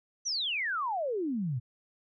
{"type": "exponential sweep", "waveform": "sine", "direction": "down", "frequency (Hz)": [6180, 113.7], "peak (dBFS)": -29, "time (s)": [0.25, 1.6], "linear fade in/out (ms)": 20, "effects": []}